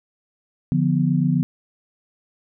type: chord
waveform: sine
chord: B diminished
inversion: first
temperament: equal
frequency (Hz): 146.83 / 174.61 / 246.9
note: D3 / F3 / B3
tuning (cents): 0 / 0 / 0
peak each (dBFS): -20 / -20 / -22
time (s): 0.72-1.43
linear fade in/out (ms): 0
effects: none